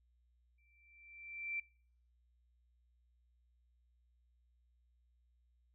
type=tone with exponential growth; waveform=sine; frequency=2345 Hz; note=D7; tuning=3 cents flat; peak=-36 dBFS; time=0.58-1.6 s; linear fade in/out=5 ms; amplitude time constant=220 ms; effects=noise-tail reverb RT60 0.6 s tail -24 dB re dry + added 60 Hz sine -70 dBFS peak until 5.74 s